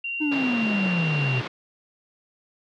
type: tone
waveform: sine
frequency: 2762 Hz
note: F7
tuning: 20 cents flat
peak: -27 dBFS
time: 0.04-1.4 s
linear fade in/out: 5 ms
type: exponential sweep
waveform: triangle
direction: down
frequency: 311.1 to 121.8 Hz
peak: -20 dBFS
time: 0.2-1.42 s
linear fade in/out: 20 ms
type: band-pass noise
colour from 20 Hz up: pink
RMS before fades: -33 dBFS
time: 0.31-1.48 s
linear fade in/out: 10 ms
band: 160 to 3900 Hz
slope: 24 dB/octave
effects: none